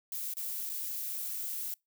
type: noise with dropouts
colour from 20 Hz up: violet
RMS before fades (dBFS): -37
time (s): 0.12-1.74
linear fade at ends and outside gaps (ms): 1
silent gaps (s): 0.338-0.369 / 0.693-0.698
effects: noise-tail reverb RT60 0.2 s tail -26 dB re dry